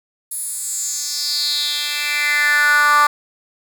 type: tone with high-pass filter sweep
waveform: 10% pulse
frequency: 293.7 Hz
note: D4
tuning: in tune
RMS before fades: -18 dBFS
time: 0.31-3.07 s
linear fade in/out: 5 ms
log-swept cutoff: 11000 to 1100 Hz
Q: 4.6
effects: none